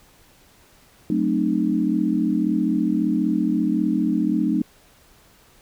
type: chord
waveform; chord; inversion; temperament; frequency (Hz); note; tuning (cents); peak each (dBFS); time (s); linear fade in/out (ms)
sine; F# diminished seventh; none; equal with one note detuned; 185 / 220 / 261.6 / 305.4; F#3 / A3 / C4 / Eb4; 0 / 0 / 0 / -32; -25 / -23 / -25 / -22; 1.1-4.62; 2
effects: pink hiss -54 dBFS RMS until 5.61 s